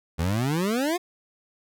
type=exponential sweep; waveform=25% pulse; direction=up; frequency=77.78 to 370 Hz; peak=-19 dBFS; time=0.18-0.98 s; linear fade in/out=20 ms; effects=none